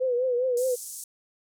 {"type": "tone with vibrato", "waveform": "sine", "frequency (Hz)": 500, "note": "B4", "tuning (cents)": 21, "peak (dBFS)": -22, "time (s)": [0, 0.76], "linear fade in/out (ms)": 20, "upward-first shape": "triangle", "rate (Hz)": 4.9, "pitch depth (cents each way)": 91}
{"type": "band-pass noise", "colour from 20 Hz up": "white", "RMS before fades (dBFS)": -39, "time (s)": [0.57, 1.04], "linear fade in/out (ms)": 2, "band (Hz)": [6400, 11000], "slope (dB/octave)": 24}
{"effects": []}